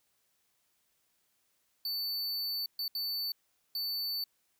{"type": "tone bursts at uneven times", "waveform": "square", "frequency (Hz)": 4500, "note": "C#8", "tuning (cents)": 25, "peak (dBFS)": -33, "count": 4, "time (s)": [[1.85, 2.66], [2.79, 2.88], [2.95, 3.32], [3.75, 4.24]], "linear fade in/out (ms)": 2, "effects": ["white hiss -75 dBFS RMS until 4.59 s"]}